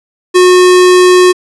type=tone; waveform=square; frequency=363.4 Hz; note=F#4; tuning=31 cents flat; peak=-3 dBFS; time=0.34-1.33 s; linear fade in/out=20 ms; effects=resampled to 24000 Hz